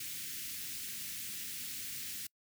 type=band-stop noise; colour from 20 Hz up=white; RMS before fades=-42 dBFS; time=0-2.27 s; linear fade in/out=5 ms; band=300 to 1800 Hz; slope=24 dB/octave; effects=noise-tail reverb RT60 0.1 s tail -26 dB re dry + high-pass 80 Hz 12 dB/octave